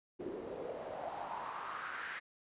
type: noise with band-pass filter sweep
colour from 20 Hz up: pink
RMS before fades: -43 dBFS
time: 0.19-2.2 s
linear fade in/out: 20 ms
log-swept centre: 350 to 1800 Hz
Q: 4.1
effects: resampled to 8000 Hz